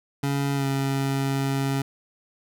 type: tone with pitch glide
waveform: 25% pulse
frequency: 140 to 136.72 Hz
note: C#3 to C#3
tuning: +18 to -24 cents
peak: -19 dBFS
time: 0.23-1.82 s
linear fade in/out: 5 ms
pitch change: -42 cents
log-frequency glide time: 0.55-0.66 s
effects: none